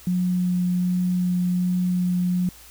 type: tone with vibrato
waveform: sine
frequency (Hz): 180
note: F#3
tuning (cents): -47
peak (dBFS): -19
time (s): 0.07-2.49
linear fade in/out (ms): 2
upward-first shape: sine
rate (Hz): 1.3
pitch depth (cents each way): 8
effects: added 60 Hz sine -52 dBFS peak until 2.7 s + white hiss -47 dBFS RMS until 2.7 s